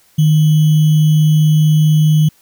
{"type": "tone with sample-and-hold", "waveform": "sine", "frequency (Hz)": 154.1, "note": "D#3", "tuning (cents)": -16, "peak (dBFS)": -7, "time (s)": [0.18, 2.29], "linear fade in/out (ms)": 10, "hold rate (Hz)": 3150, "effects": ["white hiss -52 dBFS RMS until 2.41 s"]}